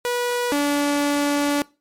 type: tone pair in turn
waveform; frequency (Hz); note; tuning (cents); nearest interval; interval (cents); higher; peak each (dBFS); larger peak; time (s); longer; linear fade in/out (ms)
sawtooth; 486.9 / 288.3; B4 / D4; -25 / -32; major sixth; 907; first; -17 / -14; second; 0.05-0.52 / 0.52-1.62; second; 0
effects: noise-tail reverb RT60 0.3 s tail -22 dB re dry + MP3 64 kbps